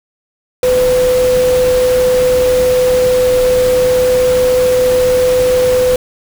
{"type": "tone in noise", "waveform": "sine", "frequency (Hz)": 504, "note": "B4", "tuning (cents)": 35, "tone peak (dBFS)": -8, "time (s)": [0.63, 5.96], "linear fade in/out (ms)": 2, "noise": "pink", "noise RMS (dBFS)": -22, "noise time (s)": [0.63, 5.96], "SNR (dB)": 11, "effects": []}